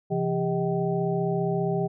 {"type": "tone cluster", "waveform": "sine", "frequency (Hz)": [134.9, 169.9, 400.2, 629, 766], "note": ["C#3", "F3", "G4", "D#5", "G5"], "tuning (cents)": [-47, -47, 36, 19, -40], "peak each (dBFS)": [-32, -27, -27, -33, -33], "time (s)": [0.1, 1.88], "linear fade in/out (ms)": 20, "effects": []}